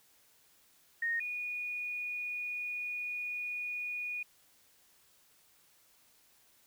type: tone pair in turn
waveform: sine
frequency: 1854 / 2456 Hz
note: A#6 / D#7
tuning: -10 / -23 cents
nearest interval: perfect fourth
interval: 487 cents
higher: second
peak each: -30 / -35 dBFS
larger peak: first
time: 1.02-1.2 / 1.2-4.23 s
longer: second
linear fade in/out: 5 ms
effects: white hiss -66 dBFS RMS until 6.66 s